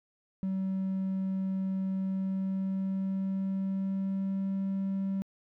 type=tone with pitch glide; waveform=triangle; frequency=190.7 to 193.92 Hz; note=G3 to G3; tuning=-47 to -18 cents; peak=-26 dBFS; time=0.43-5.22 s; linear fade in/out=0 ms; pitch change=+29 cents; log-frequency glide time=1.91-4.54 s; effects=tanh soft clip ceiling -23 dBFS